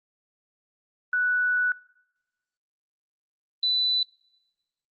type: tone pair in turn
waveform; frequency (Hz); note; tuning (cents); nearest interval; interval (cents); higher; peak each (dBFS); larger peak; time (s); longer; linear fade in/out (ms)
sine; 1480 / 3987; F#6 / B7; 0 / +16; octave + perfect fourth; 1716; second; -21; neither; 1.13-1.72 / 3.63-4.03; first; 2
effects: noise-tail reverb RT60 1.0 s tail -24 dB re dry + Opus 32 kbps